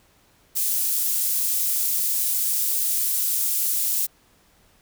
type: high-pass noise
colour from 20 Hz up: pink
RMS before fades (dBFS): -23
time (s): 0.55-4.07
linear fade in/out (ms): 20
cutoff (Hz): 11000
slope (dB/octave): 12
effects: pink hiss -59 dBFS RMS until 4.81 s